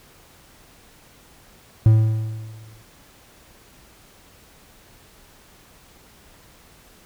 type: tone with exponential decay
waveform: triangle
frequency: 110 Hz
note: A2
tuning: in tune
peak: -6 dBFS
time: 1.86-2.83 s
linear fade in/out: 0 ms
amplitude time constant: 210 ms
effects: pink hiss -51 dBFS RMS until 7.05 s